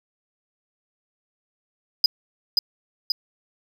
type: tone with echo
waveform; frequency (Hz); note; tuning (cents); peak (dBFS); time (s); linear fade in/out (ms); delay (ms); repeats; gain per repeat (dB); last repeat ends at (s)
triangle; 4978; D#8; 0; -11; 2.04-2.06; 2; 530; 2; -3; 3.12
effects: none